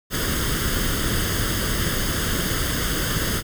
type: noise with comb filter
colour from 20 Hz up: pink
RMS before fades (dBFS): -23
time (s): 0.1-3.43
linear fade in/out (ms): 50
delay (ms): 0.61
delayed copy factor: +0.7
effects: none